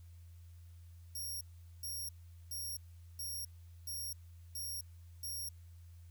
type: tone bursts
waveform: 5% pulse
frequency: 5588 Hz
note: F8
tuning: in tune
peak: -34 dBFS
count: 7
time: 1.15-5.49 s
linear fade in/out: 5 ms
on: 260 ms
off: 420 ms
effects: added 85 Hz sine -52 dBFS peak until 6.1 s + white hiss -72 dBFS RMS until 6.1 s